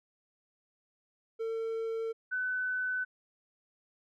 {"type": "tone pair in turn", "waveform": ["triangle", "sine"], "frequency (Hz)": [451, 1505.6], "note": ["A4", "F#6"], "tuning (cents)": [43, 30], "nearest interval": "octave + major sixth", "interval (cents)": 2087, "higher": "second", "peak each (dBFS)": [-30, -30], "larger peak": "neither", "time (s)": [[1.39, 2.13], [2.31, 3.05]], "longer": "neither", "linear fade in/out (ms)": 20, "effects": []}